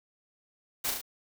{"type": "noise with echo", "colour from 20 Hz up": "white", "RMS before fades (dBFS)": -31, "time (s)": [0.84, 0.91], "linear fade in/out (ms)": 10, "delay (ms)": 35, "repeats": 3, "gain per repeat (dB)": -3, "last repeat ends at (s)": 1.015, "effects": []}